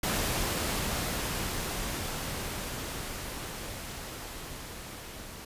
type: noise with level ramp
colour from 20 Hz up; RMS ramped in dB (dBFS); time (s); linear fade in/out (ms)
pink; -29 to -44; 0.03-5.45; 5
effects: resampled to 32000 Hz